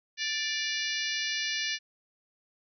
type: harmonic tone with a mistuned harmonic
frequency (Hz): 587.3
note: D5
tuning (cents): 0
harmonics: 3 / 4 / 5 / 6 / 7 / 8 / 9 / 10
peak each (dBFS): -35 / -36 / -37 / -38 / -38 / -39 / -40 / -40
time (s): 0.17-1.79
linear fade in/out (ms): 50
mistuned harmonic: 5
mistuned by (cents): -34
effects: none